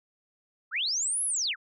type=linear two-way sweep; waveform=sine; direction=up then down; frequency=1174.7 to 11175 to 1174.7 Hz; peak=-26 dBFS; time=0.71-1.56 s; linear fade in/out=50 ms; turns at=1.24 s; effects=none